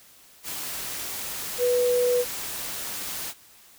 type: tone in noise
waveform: sine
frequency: 491.5 Hz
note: B4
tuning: 8 cents flat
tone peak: -19 dBFS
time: 1.58-2.25 s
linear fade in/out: 50 ms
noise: white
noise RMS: -33 dBFS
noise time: 0.43-3.34 s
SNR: +11 dB
effects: white hiss -53 dBFS RMS until 3.78 s